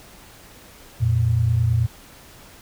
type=tone pair together; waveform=sine; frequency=87.5 / 116.8 Hz; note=F2 / A#2; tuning=+4 / +4 cents; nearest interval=perfect fourth; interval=500 cents; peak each=-22 / -17 dBFS; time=1-1.87 s; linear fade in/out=20 ms; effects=pink hiss -46 dBFS RMS until 2.61 s